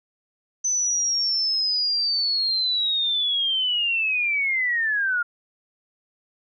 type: linear sweep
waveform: sine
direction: down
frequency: 6100 to 1396.9 Hz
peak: -20 dBFS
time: 0.64-5.23 s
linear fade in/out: 10 ms
effects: none